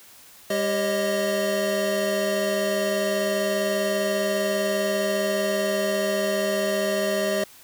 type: tone cluster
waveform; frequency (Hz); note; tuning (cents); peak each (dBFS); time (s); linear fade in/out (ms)
square; 200.6 / 392.7 / 547 / 622; G3 / G4 / C#5 / D#5; +40 / +3 / -23 / -1; -31 / -29 / -32 / -25; 0.5-7.44; 5
effects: white hiss -49 dBFS RMS until 7.63 s